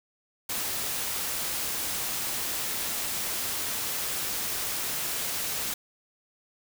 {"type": "noise", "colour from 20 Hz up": "white", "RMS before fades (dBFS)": -31, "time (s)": [0.49, 5.74], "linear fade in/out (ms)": 5, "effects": []}